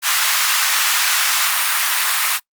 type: high-pass noise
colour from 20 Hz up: pink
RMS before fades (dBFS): -17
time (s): 0.02-2.4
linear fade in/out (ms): 50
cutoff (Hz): 1100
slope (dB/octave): 24
effects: noise-tail reverb RT60 0.1 s tail -22 dB re dry + Opus 48 kbps